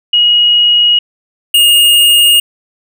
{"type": "tone pair in turn", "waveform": ["sine", "square"], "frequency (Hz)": [2894, 2848], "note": ["F#7", "F7"], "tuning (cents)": [-39, 33], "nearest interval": "unison", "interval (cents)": 28, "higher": "first", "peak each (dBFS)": -5, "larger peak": "neither", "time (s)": [[0.13, 0.99], [1.54, 2.4]], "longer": "neither", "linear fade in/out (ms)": 5, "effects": []}